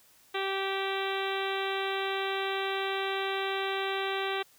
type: harmonic tone with a mistuned harmonic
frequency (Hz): 388.6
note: G4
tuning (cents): -15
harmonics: 1 / 2 / 3 / 4 / 5 / 6 / 7 / 8 / 9 / 10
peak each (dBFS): -33 / -36 / -38 / -39 / -40 / -41 / -41 / -42 / -43 / -43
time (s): 0.34-4.43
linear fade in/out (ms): 10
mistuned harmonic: 8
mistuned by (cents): +26
effects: white hiss -61 dBFS RMS until 4.58 s